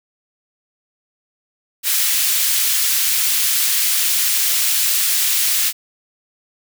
white high-pass noise, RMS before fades -17 dBFS, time 1.83-5.73 s, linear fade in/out 50 ms, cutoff 2100 Hz, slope 12 dB/octave, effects none

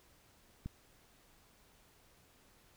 click, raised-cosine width 5 ms, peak -28 dBFS, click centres 0.66 s, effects pink hiss -66 dBFS RMS until 2.76 s

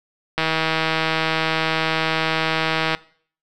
click train, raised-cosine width 0.3 ms, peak -4 dBFS, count 412, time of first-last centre 0.38-2.949 s, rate 160 Hz, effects noise-tail reverb RT60 0.5 s tail -20 dB re dry

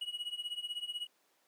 triangle tone with tremolo, 2911 Hz, F#7, 29 cents flat, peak -32 dBFS, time 0.01-1.07 s, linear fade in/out 5 ms, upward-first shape triangle, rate 16 Hz, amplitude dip 95%, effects pink hiss -72 dBFS RMS until 1.47 s + high-pass 400 Hz 12 dB/octave

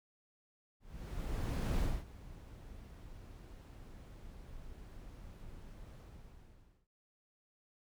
brown noise with ADSR envelope, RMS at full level -32 dBFS, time 0.8-6.88 s, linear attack 1000 ms, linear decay 240 ms, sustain -19 dB, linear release 930 ms, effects none

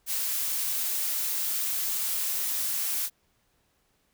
blue noise, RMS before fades -29 dBFS, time 0.06-3.1 s, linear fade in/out 50 ms, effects pink hiss -70 dBFS RMS until 4.13 s

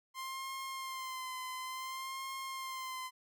sawtooth tone with vibrato, 1046.5 Hz, C6, in tune, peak -36 dBFS, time 0.14-3.11 s, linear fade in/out 50 ms, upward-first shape sine, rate 0.57 Hz, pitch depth 36 cents each way, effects none

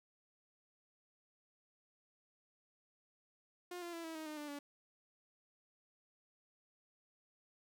sawtooth tone with pitch steps, 355.6 / 344.9 / 334.5 / 324.4 / 314.6 / 305.1 / 295.9 / 287 Hz, F4 / F4 / E4 / E4 / D#4 / D#4 / D4 / D4, +31 / -22 / +25 / -28 / +19 / -34 / +13 / -40 cents, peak -40 dBFS, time 3.71-4.59 s, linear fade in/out 5 ms, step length 110 ms, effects none

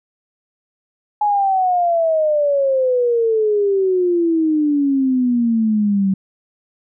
sine exponential sweep, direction down, 844 to 190 Hz, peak -13 dBFS, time 1.21-6.14 s, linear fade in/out 5 ms, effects none

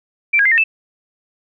sine tone with pitch steps, 2345 / 1637 / 2088 / 1834 / 2633 Hz, D7 / G#6 / C7 / A#6 / E7, -3 / -25 / -4 / -29 / -3 cents, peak -10 dBFS, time 0.33-0.64 s, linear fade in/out 10 ms, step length 62 ms, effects none

